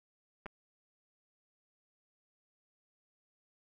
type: clicks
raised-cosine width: 0.5 ms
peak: -29 dBFS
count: 2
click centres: 0.459 / 0.464 s
effects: none